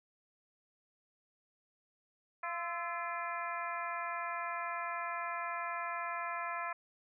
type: harmonic tone with a mistuned harmonic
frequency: 343.8 Hz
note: F4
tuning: 27 cents flat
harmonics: 2 / 3 / 4 / 5 / 6 / 7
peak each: -43 / -40 / -42 / -44 / -47 / -47 dBFS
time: 2.43-6.73 s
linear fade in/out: 5 ms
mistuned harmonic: 4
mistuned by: -64 cents
effects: none